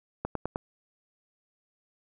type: click train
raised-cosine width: 1 ms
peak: -16 dBFS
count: 4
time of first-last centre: 0.25-0.559 s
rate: 9.71 Hz
effects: none